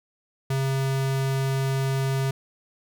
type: tone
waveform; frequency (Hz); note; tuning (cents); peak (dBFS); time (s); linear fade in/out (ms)
square; 134.7; C#3; -49; -23; 0.5-2.31; 5
effects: none